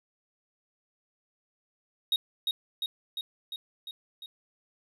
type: tone with echo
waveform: triangle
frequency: 3759 Hz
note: A#7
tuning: 14 cents sharp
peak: -21 dBFS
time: 2.12-2.16 s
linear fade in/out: 2 ms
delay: 350 ms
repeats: 6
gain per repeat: -3 dB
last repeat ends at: 4.26 s
effects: none